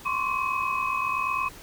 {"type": "tone cluster", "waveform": "sine", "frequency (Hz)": [1035, 1076, 1144, 2540], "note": ["C6", "C6", "D6", "D#7"], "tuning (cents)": [-19, 48, -46, 35], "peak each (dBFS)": -30, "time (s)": [0.05, 1.49], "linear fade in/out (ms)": 10, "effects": ["pink hiss -46 dBFS RMS until 1.62 s"]}